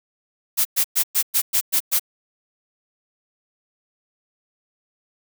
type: noise bursts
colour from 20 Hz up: blue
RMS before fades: -18 dBFS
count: 8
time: 0.57-1.996 s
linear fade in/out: 20 ms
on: 82 ms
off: 110 ms
effects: none

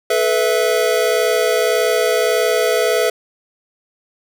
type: chord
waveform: square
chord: A suspended second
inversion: none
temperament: equal with one note detuned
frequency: 432.2 / 493.9 / 659.3 Hz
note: A4 / B4 / E5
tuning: -31 / 0 / 0 cents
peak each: -19 dBFS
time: 0.1-3.1 s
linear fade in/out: 5 ms
effects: none

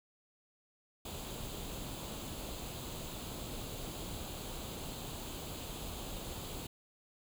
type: noise with comb filter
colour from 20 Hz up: pink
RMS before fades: -43 dBFS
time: 1.05-6.67 s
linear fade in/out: 5 ms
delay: 0.27 ms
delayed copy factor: +0.6
effects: none

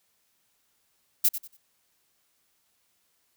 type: noise with echo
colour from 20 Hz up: violet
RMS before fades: -20 dBFS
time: 1.24-1.29 s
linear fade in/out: 10 ms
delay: 94 ms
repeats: 3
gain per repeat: -12 dB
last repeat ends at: 1.572 s
effects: white hiss -71 dBFS RMS until 3.36 s

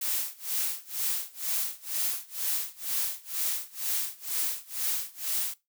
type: noise with tremolo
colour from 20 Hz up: blue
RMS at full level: -28 dBFS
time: 0.01-5.54 s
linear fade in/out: 5 ms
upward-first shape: sine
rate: 2.1 Hz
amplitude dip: 95%
effects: noise-tail reverb RT60 0.2 s tail -19 dB re dry

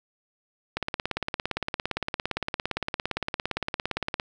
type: click train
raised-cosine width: 0.3 ms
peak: -11 dBFS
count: 61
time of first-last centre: 0.77-4.199 s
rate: 17.5 Hz
effects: 8-bit

